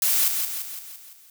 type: noise with echo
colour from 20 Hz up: blue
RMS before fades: -21 dBFS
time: 0.02-0.28 s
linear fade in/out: 2 ms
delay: 170 ms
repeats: 6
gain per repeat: -5 dB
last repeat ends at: 1.3 s
effects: none